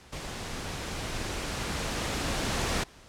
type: noise with level ramp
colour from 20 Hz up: pink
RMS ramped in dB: -38 to -28 dBFS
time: 0.12-2.84 s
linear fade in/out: 10 ms
effects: pink hiss -53 dBFS RMS until 3.08 s + low-pass 8000 Hz 12 dB/octave